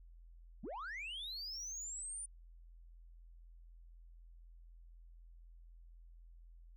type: linear sweep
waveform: sine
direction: up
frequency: 152.9 to 9397 Hz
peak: -40 dBFS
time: 0.63-2.26 s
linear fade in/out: 10 ms
effects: tanh soft clip ceiling -41 dBFS + added 42 Hz sine -55 dBFS peak until 6.76 s